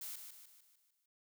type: noise with echo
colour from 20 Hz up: blue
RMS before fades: -45 dBFS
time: 0.01-0.16 s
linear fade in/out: 5 ms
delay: 150 ms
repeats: 6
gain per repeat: -6 dB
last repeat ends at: 1.06 s
effects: none